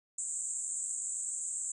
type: band-pass noise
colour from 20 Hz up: white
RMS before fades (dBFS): -37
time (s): 0.18-1.72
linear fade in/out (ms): 5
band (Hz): 7200 to 8300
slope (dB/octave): 96
effects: none